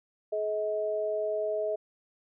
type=tone pair together; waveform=sine; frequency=425.1 / 636 Hz; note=G#4 / D#5; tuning=+40 / +38 cents; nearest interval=perfect fifth; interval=698 cents; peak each=-32 / -29 dBFS; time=0.32-1.76 s; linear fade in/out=10 ms; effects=none

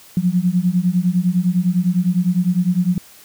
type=beating tone pair; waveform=sine; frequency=174.61 / 184.51 Hz; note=F3 / F#3; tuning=0 / -5 cents; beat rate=9.9 Hz; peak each=-17 dBFS; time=0.17-2.98 s; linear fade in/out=2 ms; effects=white hiss -45 dBFS RMS until 3.24 s

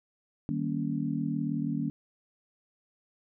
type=chord; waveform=sine; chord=Eb dominant seventh; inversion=none; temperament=just; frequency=155.56 / 194.45 / 233.3 / 280 Hz; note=Eb3 / G3 / Bb3 / Db4; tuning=0 / -14 / +2 / +18 cents; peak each=-33 / -36 / -33 / -33 dBFS; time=0.49-1.9 s; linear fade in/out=0 ms; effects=none

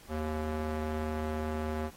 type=tone with band-pass filter; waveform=square; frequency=77.5 Hz; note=D#2; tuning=6 cents flat; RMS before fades=-34 dBFS; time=0.08-1.91 s; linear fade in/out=50 ms; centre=490 Hz; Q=0.56; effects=pink hiss -55 dBFS RMS until 1.96 s + AAC 48 kbps

